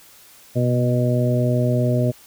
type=harmonic tone with a mistuned harmonic; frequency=122.7 Hz; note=B2; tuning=11 cents flat; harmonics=1 / 2 / 3 / 4 / 5; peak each=-18 / -23 / -27 / -28 / -24 dBFS; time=0.55-2.12 s; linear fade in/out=20 ms; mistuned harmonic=1; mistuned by=+27 cents; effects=white hiss -48 dBFS RMS until 2.26 s